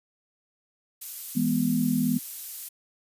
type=noise; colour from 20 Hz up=violet; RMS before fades=-34 dBFS; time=1.01-2.69 s; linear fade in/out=10 ms
type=chord; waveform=sine; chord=E major; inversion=none; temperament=equal; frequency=164.81 / 207.7 / 246.9 Hz; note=E3 / G#3 / B3; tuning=0 / 0 / 0 cents; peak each=-29 / -27 / -24 dBFS; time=1.35-2.19 s; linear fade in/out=20 ms
effects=resampled to 32000 Hz